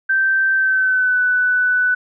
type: tone with pitch glide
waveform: sine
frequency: 1558 to 1492.8 Hz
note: G6 to F#6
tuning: -11 to +15 cents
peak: -13 dBFS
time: 0.09-1.95 s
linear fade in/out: 10 ms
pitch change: -74 cents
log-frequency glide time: 0.54-1.2 s
effects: none